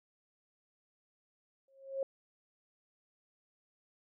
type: tone with exponential growth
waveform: sine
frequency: 541 Hz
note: C#5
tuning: 42 cents flat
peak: -29 dBFS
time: 1.68-2.03 s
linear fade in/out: 2 ms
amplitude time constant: 75 ms
effects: none